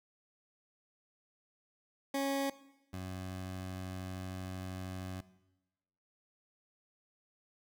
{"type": "tone pair in turn", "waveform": "20% pulse", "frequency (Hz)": [275.3, 92.94], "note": ["C#4", "F#2"], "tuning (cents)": [-12, 8], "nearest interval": "octave + perfect fifth", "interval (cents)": 1880, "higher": "first", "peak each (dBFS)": [-27, -35], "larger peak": "first", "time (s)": [[2.14, 2.5], [2.93, 5.21]], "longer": "second", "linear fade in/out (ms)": 5, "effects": ["noise-tail reverb RT60 1.0 s tail -18 dB re dry"]}